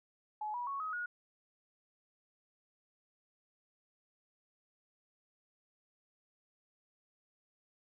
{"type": "tone with pitch steps", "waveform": "sine", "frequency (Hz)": [850, 970.8, 1108.7, 1266.2, 1446.1], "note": ["G#5", "B5", "C#6", "D#6", "F#6"], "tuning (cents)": [40, -30, 0, 30, -40], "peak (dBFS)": -36, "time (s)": [0.41, 1.06], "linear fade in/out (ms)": 5, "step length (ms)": 130, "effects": []}